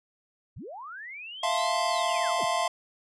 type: linear two-way sweep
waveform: sine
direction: up then down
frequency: 58 to 4872 to 58 Hz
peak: -38 dBFS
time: 0.56-2.45 s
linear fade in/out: 10 ms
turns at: 1.86 s
type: chord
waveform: square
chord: F major seventh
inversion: third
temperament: equal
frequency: 659.3 / 698.5 / 880 / 1046.5 Hz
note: E5 / F5 / A5 / C6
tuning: 0 / 0 / 0 / 0 cents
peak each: -32 / -30 / -34 / -30 dBFS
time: 1.43-2.68 s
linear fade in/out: 5 ms
effects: resampled to 24000 Hz